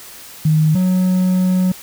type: tone pair in turn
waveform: sine / triangle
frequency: 155.56 / 184.14 Hz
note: D#3 / F#3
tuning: 0 / -8 cents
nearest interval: minor third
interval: 292 cents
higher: second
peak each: -10 dBFS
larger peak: neither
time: 0.45-0.75 / 0.75-1.72 s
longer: second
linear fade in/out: 5 ms
effects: white hiss -37 dBFS RMS until 1.82 s